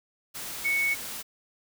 sine tone in noise, 2217 Hz, C#7, in tune, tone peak -23 dBFS, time 0.64-0.95 s, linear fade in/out 20 ms, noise white, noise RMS -37 dBFS, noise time 0.34-1.23 s, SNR +11 dB, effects none

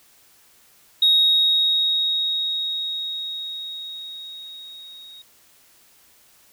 sine tone with level ramp, 3765 Hz, A#7, 16 cents sharp, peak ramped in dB -11 to -40 dBFS, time 1.02-5.22 s, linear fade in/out 5 ms, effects tanh soft clip ceiling -9 dBFS + white hiss -55 dBFS RMS until 6.52 s

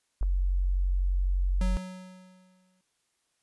sine tone, 45.92 Hz, F#1, 12 cents flat, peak -23 dBFS, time 0.21-1.77 s, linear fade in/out 0 ms
click, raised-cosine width 1 ms, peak -30 dBFS, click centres 0.229 s
square tone with exponential decay, 185 Hz, F#3, in tune, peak -30 dBFS, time 1.61-2.81 s, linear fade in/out 2 ms, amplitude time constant 260 ms
effects white hiss -75 dBFS RMS until 3.42 s + resampled to 24000 Hz

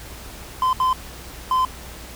triangle tone bursts at uneven times, 1029 Hz, C6, 29 cents flat, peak -14 dBFS, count 3, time 0.62-0.73 / 0.8-0.93 / 1.51-1.65 s, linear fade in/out 2 ms, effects added 60 Hz sine -41 dBFS peak until 2.15 s + pink hiss -39 dBFS RMS until 2.15 s

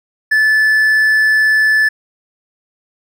triangle tone, 1741 Hz, A6, 19 cents flat, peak -7 dBFS, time 0.31-1.89 s, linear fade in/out 10 ms, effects none

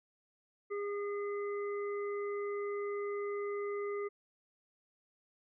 harmonic tone, 407.6 Hz, G#4, 32 cents flat, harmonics 1 / 3 / 5, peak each -35 / -45 / -49 dBFS, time 0.7-4.09 s, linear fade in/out 20 ms, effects none

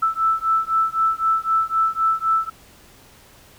sine beating tone pair, 1318 / 1321.9 Hz, E6 / E6, -1 / +4 cents, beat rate 3.9 Hz, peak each -20 dBFS, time 0.02-2.5 s, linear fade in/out 10 ms, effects pink hiss -49 dBFS RMS until 3.58 s

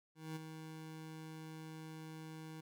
25% pulse tone with ADSR envelope, 158.3 Hz, D#3, 30 cents sharp, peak -37 dBFS, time 0.15-2.61 s, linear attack 210 ms, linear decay 17 ms, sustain -7 dB, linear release 9 ms, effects none

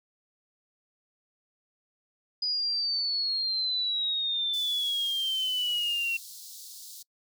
sine exponential sweep, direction down, 4953 to 2717 Hz, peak -26 dBFS, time 2.42-6.17 s, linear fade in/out 5 ms
pink high-pass noise, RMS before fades -45 dBFS, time 4.53-7.03 s, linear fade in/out 10 ms, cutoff 3900 Hz, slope 48 dB/octave
effects noise-tail reverb RT60 0.1 s tail -25 dB re dry

